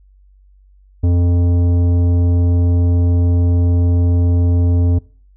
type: tone with tanh clipping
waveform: triangle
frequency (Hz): 87.31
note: F2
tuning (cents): 0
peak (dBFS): -12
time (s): 1.03-4.99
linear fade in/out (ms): 10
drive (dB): 16
effects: noise-tail reverb RT60 0.4 s tail -21 dB re dry + added 48 Hz sine -45 dBFS peak until 5.36 s